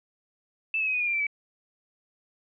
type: tone with pitch steps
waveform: sine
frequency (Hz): 2637 / 2584 / 2533 / 2482 / 2432 / 2383 / 2336 / 2289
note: E7 / E7 / D#7 / D#7 / D#7 / D7 / D7 / D7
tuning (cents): 0 / -35 / +30 / -5 / -40 / +25 / -10 / -45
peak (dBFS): -24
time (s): 0.74-1.268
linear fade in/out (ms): 2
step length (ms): 66
effects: none